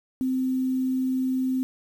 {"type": "tone with quantisation", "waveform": "sine", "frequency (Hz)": 259.3, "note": "C4", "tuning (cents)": -15, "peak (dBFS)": -22, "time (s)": [0.21, 1.63], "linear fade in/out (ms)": 0, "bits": 8, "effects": []}